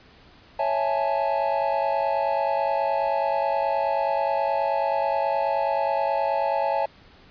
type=chord; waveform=triangle; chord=A major seventh; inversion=first; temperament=equal; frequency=554.4 / 659.3 / 830.6 / 880 Hz; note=C#5 / E5 / G#5 / A5; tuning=0 / 0 / 0 / 0 cents; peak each=-25 dBFS; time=0.59-6.86 s; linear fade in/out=5 ms; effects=pink hiss -52 dBFS RMS until 7.3 s + resampled to 11025 Hz